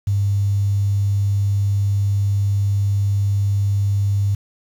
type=tone with quantisation; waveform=sine; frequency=100 Hz; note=G2; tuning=35 cents sharp; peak=-15 dBFS; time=0.07-4.35 s; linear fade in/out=5 ms; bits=7; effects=none